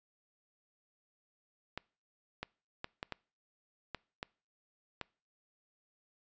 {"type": "clicks", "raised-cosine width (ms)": 0.3, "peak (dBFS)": -22, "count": 8, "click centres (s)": [1.776, 2.43, 2.844, 3.029, 3.123, 3.947, 4.229, 5.013], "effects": ["noise-tail reverb RT60 0.4 s tail -25 dB re dry", "resampled to 16000 Hz"]}